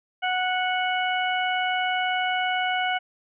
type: harmonic tone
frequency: 737 Hz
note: F#5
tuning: 7 cents flat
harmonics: 1 / 2 / 3 / 4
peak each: -25 / -28 / -30 / -31 dBFS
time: 0.22-2.99 s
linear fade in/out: 20 ms
effects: none